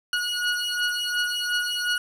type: beating tone pair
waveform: 20% pulse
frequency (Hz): 1451 / 1453.8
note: F#6 / F#6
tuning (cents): -34 / -31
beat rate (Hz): 2.8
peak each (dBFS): -22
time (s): 0.13-1.98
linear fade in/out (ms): 2
effects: low-pass 10000 Hz 12 dB/octave + 8-bit